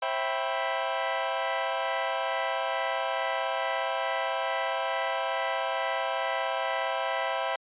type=chord; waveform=sawtooth; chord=C major seventh; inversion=none; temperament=equal with one note detuned; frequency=534.9 / 659.3 / 784 / 987.8 Hz; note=C5 / E5 / G5 / B5; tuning=+38 / 0 / 0 / 0 cents; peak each=-30 / -28 / -29 / -29 dBFS; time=0.02-7.56 s; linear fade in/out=5 ms; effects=resampled to 8000 Hz